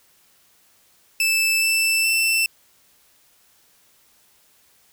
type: tone with pitch steps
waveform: sawtooth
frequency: 2637 / 2654 / 2671 Hz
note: E7 / E7 / E7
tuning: 0 / +11 / +22 cents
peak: -14 dBFS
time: 1.2-2.46 s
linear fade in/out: 2 ms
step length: 420 ms
effects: white hiss -58 dBFS RMS until 4.92 s